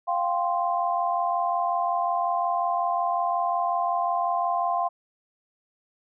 sine chord, F suspended second, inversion none, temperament equal, 698.5 / 784 / 1046.5 Hz, F5 / G5 / C6, 0 / 0 / 0 cents, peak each -25 / -29 / -27 dBFS, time 0.07-4.89 s, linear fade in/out 20 ms, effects none

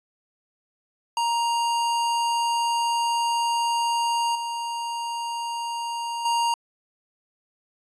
square tone with level steps, 936 Hz, A#5, 7 cents sharp, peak -22 / -28 / -21 dBFS, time 1.17-6.54 s, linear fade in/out 2 ms, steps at 4.35 / 6.25 s, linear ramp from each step 5 ms, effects resampled to 22050 Hz

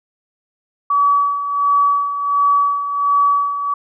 sine tone with tremolo, 1141 Hz, C#6, 50 cents sharp, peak -10 dBFS, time 0.9-3.74 s, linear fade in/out 5 ms, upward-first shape sine, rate 1.4 Hz, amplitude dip 65%, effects none

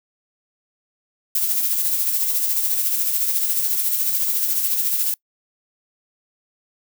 violet noise with tremolo, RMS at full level -19 dBFS, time 1.35-5.14 s, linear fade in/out 2 ms, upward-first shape sine, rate 14 Hz, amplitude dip 40%, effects noise-tail reverb RT60 0.1 s tail -25 dB re dry

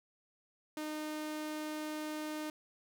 sawtooth tone, 306.3 Hz, D#4, 27 cents flat, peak -34 dBFS, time 0.77-2.5 s, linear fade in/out 2 ms, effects none

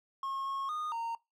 triangle tone with pitch steps, 1083 / 1090 / 1229 / 922 Hz, C#6 / C#6 / D#6 / A#5, -41 / -29 / -22 / -19 cents, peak -32 dBFS, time 0.23-1.15 s, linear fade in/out 2 ms, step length 230 ms, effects noise-tail reverb RT60 0.2 s tail -21 dB re dry

